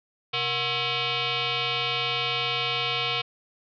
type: tone with frequency modulation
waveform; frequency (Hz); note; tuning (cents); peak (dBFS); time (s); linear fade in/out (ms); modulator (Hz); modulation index
sine; 129.3; C3; -20; -24; 0.33-3.22; 10; 601; 6.1
effects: none